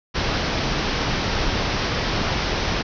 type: low-pass noise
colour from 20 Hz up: pink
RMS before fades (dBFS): -23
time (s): 0.14-2.83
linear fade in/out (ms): 20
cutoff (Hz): 5800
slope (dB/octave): 96
effects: none